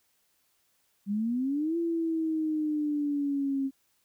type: exponential two-way sweep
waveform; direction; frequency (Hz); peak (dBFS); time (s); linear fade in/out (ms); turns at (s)
sine; up then down; 196 to 339.2 to 268.6; -26; 1.06-3.71; 50; 1.77
effects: white hiss -71 dBFS RMS until 4.04 s